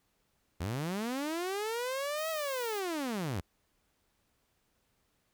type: linear two-way sweep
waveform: sawtooth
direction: up then down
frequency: 77.78 to 650 to 77.78 Hz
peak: -29 dBFS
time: 0.6-3.41 s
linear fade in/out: 10 ms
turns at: 2.3 s
type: noise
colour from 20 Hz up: violet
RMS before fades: -47 dBFS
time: 2.17-2.8 s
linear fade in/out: 10 ms
effects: pink hiss -75 dBFS RMS until 5.33 s